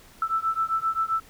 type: beating tone pair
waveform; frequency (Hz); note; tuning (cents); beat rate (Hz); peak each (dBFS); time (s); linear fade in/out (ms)
sine; 1318.5 / 1326.1; E6 / E6; 0 / +10; 7.6; -26; 0.22-1.2; 2
effects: pink hiss -52 dBFS RMS until 1.29 s